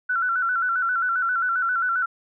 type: tone with vibrato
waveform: sine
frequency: 1426 Hz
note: F6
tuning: 36 cents sharp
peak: -20 dBFS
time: 0.09-2.06 s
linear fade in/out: 10 ms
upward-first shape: square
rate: 7.5 Hz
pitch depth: 78 cents each way
effects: none